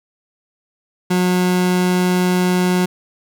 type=tone; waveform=30% pulse; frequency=181.2 Hz; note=F#3; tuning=36 cents flat; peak=-11 dBFS; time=1.1-2.86 s; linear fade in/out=10 ms; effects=none